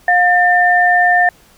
sine tone pair together, 712 / 1794.1 Hz, F5 / A6, +33 / +33 cents, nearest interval octave + major third, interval 1600 cents, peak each -11 dBFS, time 0.08-1.29 s, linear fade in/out 2 ms, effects pink hiss -48 dBFS RMS until 1.57 s

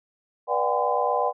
sine tone cluster, 487.9 / 591 / 733 / 801 / 1020 Hz, B4 / D5 / F#5 / G5 / C6, -21 / +11 / -16 / +37 / -44 cents, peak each -27 dBFS, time 0.47-1.33 s, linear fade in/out 50 ms, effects none

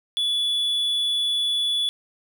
triangle tone, 3430 Hz, A7, 45 cents flat, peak -19 dBFS, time 0.17-1.89 s, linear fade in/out 0 ms, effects none

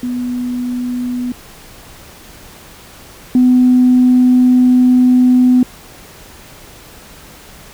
sine tone pair in turn, 246.9 / 251.1 Hz, B3 / B3, 0 / +29 cents, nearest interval unison, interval 29 cents, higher second, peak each -16 / -5 dBFS, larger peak second, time 0.03-1.32 / 3.35-5.63 s, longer second, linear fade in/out 2 ms, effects tanh soft clip ceiling -1 dBFS + pink hiss -38 dBFS RMS until 7.73 s

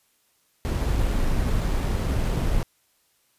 brown noise with sample-and-hold, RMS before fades -23 dBFS, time 0.65-2.63 s, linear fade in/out 0 ms, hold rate 11025 Hz, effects white hiss -66 dBFS RMS until 3.38 s + resampled to 32000 Hz

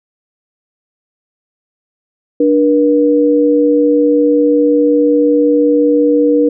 sine tone pair together, 294.7 / 479.9 Hz, D4 / B4, +6 / -50 cents, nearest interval minor sixth, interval 844 cents, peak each -10 dBFS, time 2.4-6.49 s, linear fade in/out 5 ms, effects none

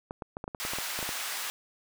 clicks, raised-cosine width 1 ms, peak -22 dBFS, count 12, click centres 0.109 / 0.222 / 0.369 / 0.441 / 0.479 / 0.548 / 0.651 / 0.735 / 0.786 / 0.99 / 1.028 / 1.091 s
pink high-pass noise, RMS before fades -35 dBFS, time 0.6-1.5 s, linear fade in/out 0 ms, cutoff 1200 Hz, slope 12 dB/octave
effects none

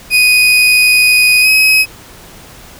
35% pulse tone with pitch glide, 2489 to 2544 Hz, D#7 to D#7, 0 to +38 cents, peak -4 dBFS, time 0.1-1.86 s, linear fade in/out 50 ms, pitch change +38 cents, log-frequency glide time 1.41-1.49 s, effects pink hiss -36 dBFS RMS until 2.79 s

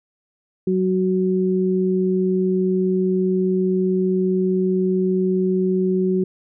sine tone pair together, 186.6 / 371.4 Hz, F#3 / F#4, +15 / +7 cents, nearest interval octave, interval 1192 cents, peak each -19 dBFS, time 0.67-6.24 s, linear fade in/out 5 ms, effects none

